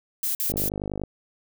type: noise bursts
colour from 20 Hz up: violet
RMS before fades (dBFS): -26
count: 3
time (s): 0.23-0.688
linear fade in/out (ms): 2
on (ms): 120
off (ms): 49
type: click train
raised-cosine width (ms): 2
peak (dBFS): -17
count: 28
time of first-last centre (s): 0.5-1.037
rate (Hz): 50.3
effects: none